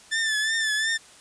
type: tone with vibrato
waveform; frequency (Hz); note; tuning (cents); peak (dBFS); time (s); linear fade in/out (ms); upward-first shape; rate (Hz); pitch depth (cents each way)
sawtooth; 1760; A6; 0; -19; 0.11-0.98; 20; triangle; 2.8; 64
effects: white hiss -50 dBFS RMS until 1.2 s + resampled to 22050 Hz